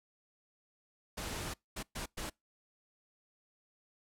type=noise bursts at uneven times; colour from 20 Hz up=pink; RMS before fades=-40 dBFS; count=4; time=1.17-1.54 / 1.76-1.83 / 1.95-2.06 / 2.17-2.3 s; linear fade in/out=10 ms; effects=noise-tail reverb RT60 0.2 s tail -26 dB re dry + low-pass 12000 Hz 12 dB/octave